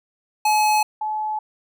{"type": "tone pair in turn", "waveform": ["square", "sine"], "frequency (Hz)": [852, 858.4], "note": ["G#5", "A5"], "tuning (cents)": [44, -43], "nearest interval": "unison", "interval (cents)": 13, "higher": "second", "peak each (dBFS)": [-16, -22], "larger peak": "first", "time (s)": [[0.45, 0.83], [1.01, 1.39]], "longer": "neither", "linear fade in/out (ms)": 5, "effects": []}